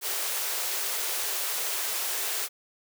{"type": "high-pass noise", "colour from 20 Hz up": "white", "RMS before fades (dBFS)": -30, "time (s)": [0.01, 2.49], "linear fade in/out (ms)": 50, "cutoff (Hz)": 350, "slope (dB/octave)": 96, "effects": []}